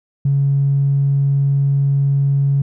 triangle tone with tanh clipping, 139.3 Hz, C#3, 9 cents sharp, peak -12 dBFS, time 0.25-2.62 s, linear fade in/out 5 ms, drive 4 dB, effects none

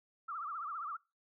sine tone with vibrato, 1255 Hz, D#6, 15 cents sharp, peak -38 dBFS, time 0.28-0.97 s, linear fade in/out 10 ms, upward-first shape triangle, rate 15 Hz, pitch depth 190 cents each way, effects noise-tail reverb RT60 0.3 s tail -25 dB re dry

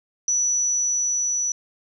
sine tone with level ramp, 5920 Hz, F#8, in tune, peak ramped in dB -18 to -21 dBFS, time 0.28-1.52 s, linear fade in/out 2 ms, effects 10-bit

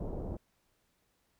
pink low-pass noise, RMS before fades -38 dBFS, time 0-0.37 s, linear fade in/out 5 ms, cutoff 670 Hz, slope 24 dB/octave, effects pink hiss -75 dBFS RMS until 1.39 s

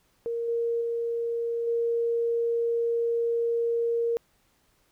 sine tone with level steps, 466.2 Hz, A#4, in tune, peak -27 / -24 / -26 / -23 dBFS, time 0.26-4.17 s, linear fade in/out 0 ms, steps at 0.48 / 0.81 / 1.67 s, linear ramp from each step 5 ms, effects pink hiss -67 dBFS RMS until 4.91 s

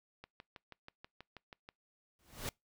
click train, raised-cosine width 0.3 ms, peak -33 dBFS, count 10, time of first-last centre 0.24-1.689 s, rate 6.21 Hz
pink noise with exponential growth, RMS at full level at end -36 dBFS, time 2.19-2.49 s, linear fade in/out 1 ms, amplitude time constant 64 ms
effects noise-tail reverb RT60 0.2 s tail -26 dB re dry

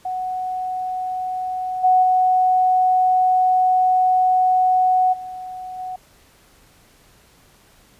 sine tone with level steps, 740 Hz, F#5, in tune, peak -22 / -11 / -13 / -29 / -26 dBFS, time 0.05-5.96 s, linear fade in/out 5 ms, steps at 1.83 / 2.02 / 5.12 / 5.78 s, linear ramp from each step 20 ms, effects pink hiss -53 dBFS RMS until 7.99 s + resampled to 32000 Hz

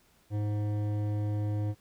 sine tone with hard clipping, 104.5 Hz, G#2, 11 cents sharp, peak -30 dBFS, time 0.3-1.75 s, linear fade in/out 50 ms, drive 12 dB, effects pink hiss -65 dBFS RMS until 1.8 s

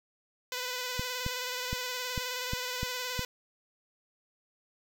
5% pulse tone with vibrato, 500 Hz, B4, 21 cents sharp, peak -22 dBFS, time 0.52-3.25 s, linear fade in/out 2 ms, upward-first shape square, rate 19 Hz, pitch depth 23 cents each way
clicks, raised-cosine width 5 ms, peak -21 dBFS, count 7, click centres 0.995 / 1.264 / 1.73 / 2.178 / 2.534 / 2.831 / 3.193 s
effects none

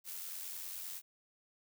blue noise with amplitude modulation, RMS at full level -42 dBFS, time 0.04-1.02 s, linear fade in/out 50 ms, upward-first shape sine, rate 89.8 Hz, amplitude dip 45%, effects none

